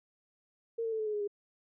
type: tone with pitch steps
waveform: sine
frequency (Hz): 459 / 450.1 / 441.3 / 432.7 / 424.3 / 416.1 / 408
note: A#4 / A4 / A4 / A4 / G#4 / G#4 / G#4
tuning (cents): -27 / +39 / +5 / -29 / +37 / +3 / -31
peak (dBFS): -31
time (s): 0.78-1.277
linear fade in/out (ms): 10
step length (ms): 71
effects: none